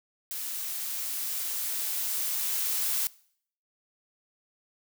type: noise with level ramp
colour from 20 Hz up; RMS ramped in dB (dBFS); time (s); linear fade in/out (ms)
blue; -35 to -28; 0.31-3.07; 0
effects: noise-tail reverb RT60 0.6 s tail -22 dB re dry